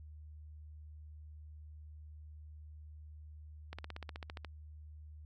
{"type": "slowing click train", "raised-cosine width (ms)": 0.3, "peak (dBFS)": -28, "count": 12, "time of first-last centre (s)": [3.73, 4.447], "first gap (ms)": 56, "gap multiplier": 1.03, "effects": ["added 76 Hz sine -49 dBFS peak until 5.25 s"]}